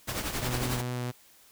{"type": "noise with tremolo", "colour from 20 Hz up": "pink", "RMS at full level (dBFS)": -30, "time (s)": [0.07, 0.82], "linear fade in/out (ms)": 20, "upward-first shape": "triangle", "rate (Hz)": 11, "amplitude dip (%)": 65}
{"type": "tone with vibrato", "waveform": "sawtooth", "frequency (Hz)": 123.47, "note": "B2", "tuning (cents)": 0, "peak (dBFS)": -27, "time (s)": [0.41, 1.12], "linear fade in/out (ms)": 20, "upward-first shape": "triangle", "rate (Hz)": 4.4, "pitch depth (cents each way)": 13}
{"effects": ["white hiss -58 dBFS RMS until 1.51 s"]}